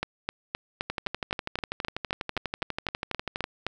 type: two click trains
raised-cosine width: 0.3 ms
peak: -12 / -14 dBFS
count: 15 / 32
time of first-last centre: 0.03-3.666 / 0.9-3.441 s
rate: 3.85 / 12.2 Hz
effects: none